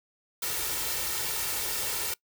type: noise with comb filter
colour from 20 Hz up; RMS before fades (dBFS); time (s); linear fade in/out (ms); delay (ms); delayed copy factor
white; -31; 0.42-2.14; 5; 2.2; +0.55
effects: noise-tail reverb RT60 0.1 s tail -22 dB re dry